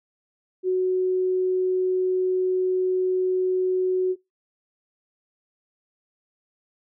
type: tone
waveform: sine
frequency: 370 Hz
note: F#4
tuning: in tune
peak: -19 dBFS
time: 0.63-4.16 s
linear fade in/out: 50 ms
effects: noise-tail reverb RT60 0.2 s tail -23 dB re dry